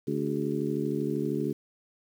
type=harmonic tone with a mistuned harmonic; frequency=72.9 Hz; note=D2; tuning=12 cents flat; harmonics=2 / 3 / 4 / 5 / 6; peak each=-34 / -33 / -32 / -33 / -34 dBFS; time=0.07-1.53 s; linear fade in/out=10 ms; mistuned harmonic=6; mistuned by=-82 cents; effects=9-bit